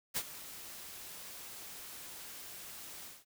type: noise with ADSR envelope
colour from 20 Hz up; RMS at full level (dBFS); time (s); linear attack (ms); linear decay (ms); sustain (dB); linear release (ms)
white; -33; 0.14-3.25; 29; 55; -15; 200
effects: none